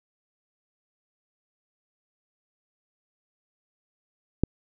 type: click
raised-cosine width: 3 ms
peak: -7 dBFS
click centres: 4.436 s
effects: none